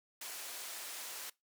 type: band-pass noise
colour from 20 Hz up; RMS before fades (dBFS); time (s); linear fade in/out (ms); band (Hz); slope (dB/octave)
white; -45; 0.21-1.3; 5; 450 to 14000; 12
effects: noise-tail reverb RT60 0.2 s tail -22 dB re dry